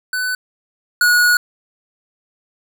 square tone pair in turn, 1500 / 1455.6 Hz, F#6 / F#6, +23 / -29 cents, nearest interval minor second, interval 52 cents, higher first, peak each -19 / -11 dBFS, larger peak second, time 0.13-0.35 / 1.01-1.37 s, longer second, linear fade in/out 2 ms, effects none

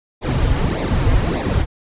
brown noise with flanger, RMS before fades -17 dBFS, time 0.21-1.66 s, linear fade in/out 50 ms, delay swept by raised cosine 0.65 to 5.35 ms, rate 1.7 Hz, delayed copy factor -0.8, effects resampled to 8000 Hz

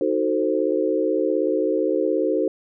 sine chord, D# diminished seventh, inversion none, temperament equal with one note detuned, 311.1 / 370 / 445.9 / 523.3 Hz, D#4 / F#4 / A4 / C5, 0 / 0 / +23 / 0 cents, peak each -24 dBFS, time 0.01-2.48 s, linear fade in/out 2 ms, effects none

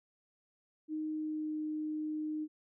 sine tone with pitch glide, 310 to 307.3 Hz, D#4 to D#4, -6 to -21 cents, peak -34 dBFS, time 0.88-2.48 s, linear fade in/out 50 ms, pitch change -15 cents, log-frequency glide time 1.09-1.57 s, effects none

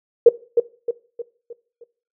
sine tone with echo, 470 Hz, A#4, 14 cents sharp, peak -3 dBFS, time 0.26-0.29 s, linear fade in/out 5 ms, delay 310 ms, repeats 5, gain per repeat -7 dB, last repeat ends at 1.84 s, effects noise-tail reverb RT60 0.4 s tail -19 dB re dry

